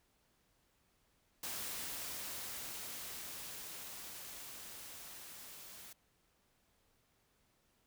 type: noise with level ramp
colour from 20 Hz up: white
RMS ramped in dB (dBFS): -42 to -53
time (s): 1.43-5.93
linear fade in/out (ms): 5
effects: pink hiss -75 dBFS RMS until 7.86 s